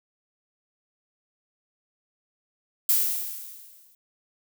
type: noise with exponential decay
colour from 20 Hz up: violet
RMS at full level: -19 dBFS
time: 2.89-3.95 s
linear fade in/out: 2 ms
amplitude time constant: 230 ms
effects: none